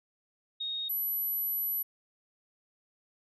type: tone pair in turn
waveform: sine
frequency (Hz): 3729 / 11808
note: A#7 / F#9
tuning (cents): 0 / -5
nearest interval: octave + minor sixth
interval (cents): 1995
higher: second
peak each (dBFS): -32 / -29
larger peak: second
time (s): 0.6-0.89 / 0.89-1.83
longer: second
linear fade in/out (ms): 10
effects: none